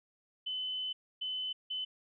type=tone bursts at uneven times; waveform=sine; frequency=3028 Hz; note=F#7; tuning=39 cents sharp; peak=-34 dBFS; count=3; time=0.46-0.93 / 1.21-1.53 / 1.7-1.85 s; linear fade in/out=10 ms; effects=none